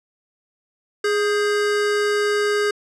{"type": "tone pair together", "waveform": "square", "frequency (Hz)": [415, 1591], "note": ["G#4", "G6"], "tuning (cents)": [-1, 25], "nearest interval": "octave + major seventh", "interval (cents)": 2326, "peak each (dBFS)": [-19, -26], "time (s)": [1.04, 2.71], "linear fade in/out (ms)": 5, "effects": ["low-pass 8000 Hz 12 dB/octave"]}